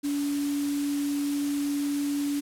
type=tone in noise; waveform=sine; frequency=286.1 Hz; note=D4; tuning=45 cents flat; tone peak=-25 dBFS; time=0.03-2.41 s; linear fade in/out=20 ms; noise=white; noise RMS=-39 dBFS; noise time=0.03-2.41 s; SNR=+11 dB; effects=low-pass 12000 Hz 12 dB/octave